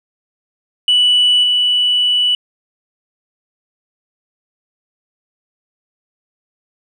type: tone with level steps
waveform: sine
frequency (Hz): 2960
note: F#7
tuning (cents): 0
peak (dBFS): -7 / -10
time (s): 0.88-2.35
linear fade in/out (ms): 2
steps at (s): 1.43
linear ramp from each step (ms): 10
effects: tanh soft clip ceiling -6 dBFS